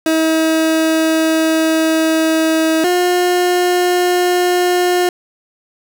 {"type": "tone pair in turn", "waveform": "30% pulse", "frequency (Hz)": [320, 357.7], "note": ["D#4", "F4"], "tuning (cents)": [49, 41], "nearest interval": "major second", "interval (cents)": 192, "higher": "second", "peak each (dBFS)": -9, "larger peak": "neither", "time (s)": [[0.06, 2.84], [2.84, 5.09]], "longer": "first", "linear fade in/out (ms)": 2, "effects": []}